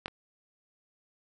clicks, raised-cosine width 0.3 ms, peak -15 / -27 dBFS, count 2, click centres 0.059 / 0.081 s, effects none

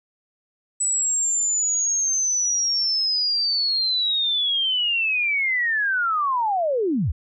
sine linear sweep, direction down, 7940 to 52.7 Hz, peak -19 dBFS, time 0.8-7.12 s, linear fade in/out 10 ms, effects none

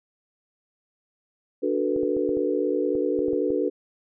sine chord, B minor seventh, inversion first, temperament equal with one note detuned, 293.7 / 370 / 440 / 490.5 Hz, D4 / F#4 / A4 / B4, 0 / 0 / 0 / -12 cents, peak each -27 dBFS, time 1.62-3.7 s, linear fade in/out 20 ms
clicks, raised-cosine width 2 ms, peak -24 dBFS, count 10, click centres 1.963 / 2.032 / 2.167 / 2.292 / 2.371 / 2.953 / 3.191 / 3.283 / 3.332 / 3.504 s
effects none

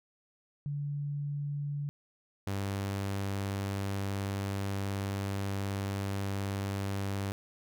sine / sawtooth tone pair in turn, 144.2 / 98.68 Hz, D3 / G2, -31 / +12 cents, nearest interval perfect fifth, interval 657 cents, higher first, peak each -32 / -28 dBFS, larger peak second, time 0.66-1.89 / 2.47-7.32 s, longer second, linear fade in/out 0 ms, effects none

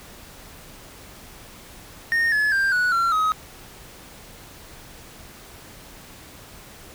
triangle tone with pitch steps, 1843 / 1709.7 / 1586 / 1471.3 / 1364.8 / 1266.1 Hz, A#6 / G#6 / G6 / F#6 / F6 / D#6, -20 / +50 / +20 / -10 / -40 / +30 cents, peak -16 dBFS, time 2.12-3.32 s, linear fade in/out 0 ms, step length 200 ms, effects pink hiss -44 dBFS RMS until 6.94 s

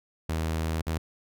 sawtooth tone with dropouts, 80.2 Hz, E2, 47 cents flat, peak -23 dBFS, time 0.29-0.98 s, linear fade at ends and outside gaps 5 ms, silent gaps 0.818-0.867 s, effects none

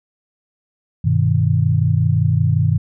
sine chord, G augmented, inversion none, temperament equal, 98 / 123.47 / 155.56 Hz, G2 / B2 / D#3, 0 / 0 / 0 cents, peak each -17 dBFS, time 1.04-2.78 s, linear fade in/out 10 ms, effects none

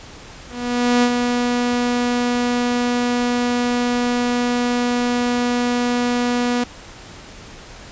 sawtooth tone with ADSR envelope, 243.4 Hz, B3, 25 cents flat, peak -8 dBFS, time 0.48-6.64 s, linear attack 550 ms, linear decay 61 ms, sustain -5 dB, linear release 6 ms, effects pink hiss -39 dBFS RMS until 7.91 s + resampled to 16000 Hz

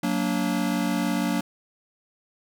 square chord, Gb augmented, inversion none, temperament just, 185 / 231.2 / 289.1 Hz, Gb3 / Bb3 / D4, 0 / -14 / -27 cents, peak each -28 dBFS, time 0.03-1.41 s, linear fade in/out 5 ms, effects none

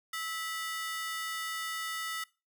sawtooth ring-modulated tone, 1635 Hz, G#6, 28 cents flat, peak -28 dBFS, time 0.13-2.24 s, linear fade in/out 5 ms, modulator 332 Hz, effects noise-tail reverb RT60 0.3 s tail -21 dB re dry

